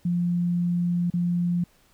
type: tone with dropouts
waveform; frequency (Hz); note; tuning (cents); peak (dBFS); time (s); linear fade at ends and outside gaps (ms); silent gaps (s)
sine; 174.61; F3; 0; -21; 0.05-1.64; 5; 1.102-1.137
effects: pink hiss -61 dBFS RMS until 1.93 s